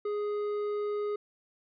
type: tone with hard clipping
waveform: triangle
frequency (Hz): 415.3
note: G#4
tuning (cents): 0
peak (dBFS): -31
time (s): 0.05-1.16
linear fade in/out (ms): 5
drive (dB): 10
effects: resampled to 11025 Hz